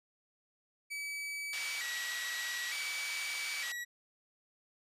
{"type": "tone with vibrato", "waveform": "40% pulse", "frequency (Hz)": 2100, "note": "C7", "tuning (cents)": 6, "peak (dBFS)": -37, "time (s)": [0.9, 3.85], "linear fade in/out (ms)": 20, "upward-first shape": "square", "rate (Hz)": 0.55, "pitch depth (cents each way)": 150}
{"type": "band-pass noise", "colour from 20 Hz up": "pink", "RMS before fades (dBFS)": -42, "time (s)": [1.53, 3.72], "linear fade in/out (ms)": 2, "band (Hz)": [2000, 6100], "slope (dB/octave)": 12}
{"effects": ["resampled to 32000 Hz"]}